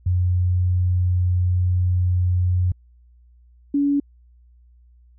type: tone pair in turn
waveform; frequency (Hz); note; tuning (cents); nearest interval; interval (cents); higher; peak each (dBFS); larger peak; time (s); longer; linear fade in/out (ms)
sine; 90.1 / 284.2; F#2 / C#4; -45 / +43; octave + minor sixth; 1988; second; -16; neither; 0.06-2.72 / 3.74-4; first; 5
effects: added 60 Hz sine -49 dBFS peak until 5.18 s